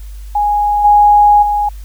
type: tone with level steps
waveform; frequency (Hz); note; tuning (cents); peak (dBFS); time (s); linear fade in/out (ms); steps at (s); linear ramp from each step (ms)
sine; 828; G#5; -5; -10 / -4 / -11; 0.35-1.69; 5; 0.84 / 1.42; 10
effects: added 50 Hz sine -26 dBFS peak until 1.84 s + white hiss -46 dBFS RMS until 1.84 s